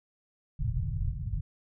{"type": "low-pass noise", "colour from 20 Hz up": "white", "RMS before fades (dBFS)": -31, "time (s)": [0.59, 1.41], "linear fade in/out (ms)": 10, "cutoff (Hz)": 140, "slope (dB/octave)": 48, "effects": []}